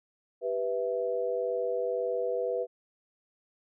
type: chord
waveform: sine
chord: E minor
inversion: first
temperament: equal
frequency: 392 / 493.9 / 659.3 Hz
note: G4 / B4 / E5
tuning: 0 / 0 / 0 cents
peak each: -35 / -29 / -35 dBFS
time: 0.41-2.67 s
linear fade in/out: 50 ms
effects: none